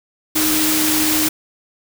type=tone in noise; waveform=sine; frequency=310 Hz; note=D#4; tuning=6 cents flat; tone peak=-19 dBFS; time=0.35-1.29 s; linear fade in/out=10 ms; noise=white; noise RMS=-18 dBFS; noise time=0.35-1.29 s; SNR=-4 dB; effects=none